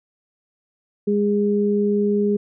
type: tone pair together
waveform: sine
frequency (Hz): 205.1 / 410.6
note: G#3 / G#4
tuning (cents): -21 / -20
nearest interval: octave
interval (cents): 1201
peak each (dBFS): -19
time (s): 1.07-2.37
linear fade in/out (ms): 10
effects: none